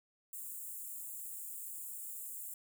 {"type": "high-pass noise", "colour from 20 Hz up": "white", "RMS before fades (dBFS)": -45, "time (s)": [0.33, 2.54], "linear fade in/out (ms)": 2, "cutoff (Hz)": 7100, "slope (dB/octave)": 96, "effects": []}